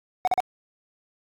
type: tone bursts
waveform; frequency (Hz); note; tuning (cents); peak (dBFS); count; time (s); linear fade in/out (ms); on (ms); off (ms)
triangle; 740; F#5; 0; -16; 3; 0.25-0.402; 0; 24; 40
effects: AAC 48 kbps